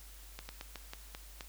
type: slowing click train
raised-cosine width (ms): 0.2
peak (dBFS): -25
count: 7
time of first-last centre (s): 0.39-1.408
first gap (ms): 100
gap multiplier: 1.21
effects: added 50 Hz sine -51 dBFS peak until 1.48 s + white hiss -56 dBFS RMS until 1.48 s